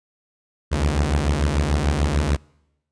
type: beating tone pair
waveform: sawtooth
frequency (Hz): 69.3 / 76.1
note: C#2 / D#2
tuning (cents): 0 / -38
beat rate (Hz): 6.8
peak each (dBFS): -17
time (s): 0.71-2.37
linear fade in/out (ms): 20
effects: noise-tail reverb RT60 0.9 s tail -26 dB re dry + resampled to 22050 Hz